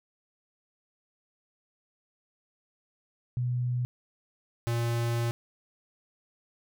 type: tone pair in turn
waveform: sine / square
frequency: 123.47 / 117.55 Hz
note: B2 / A#2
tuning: 0 / +15 cents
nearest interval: minor second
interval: 85 cents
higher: first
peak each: -26 / -27 dBFS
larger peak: first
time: 3.37-3.85 / 4.67-5.31 s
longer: second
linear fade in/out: 0 ms
effects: none